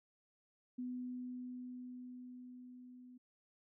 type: tone with level ramp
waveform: sine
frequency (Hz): 249.7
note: B3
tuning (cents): +19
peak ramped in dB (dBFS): -39 to -54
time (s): 0.78-3.18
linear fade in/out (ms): 10
effects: none